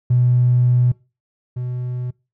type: tone pair in turn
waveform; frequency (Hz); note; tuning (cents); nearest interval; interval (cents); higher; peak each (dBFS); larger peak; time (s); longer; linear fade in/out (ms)
triangle; 123.47 / 124.33; B2 / B2; 0 / +12; unison; 12; second; -8 / -20; first; 0.1-0.92 / 1.56-2.11; first; 10
effects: noise-tail reverb RT60 0.3 s tail -25 dB re dry + tanh soft clip ceiling -9 dBFS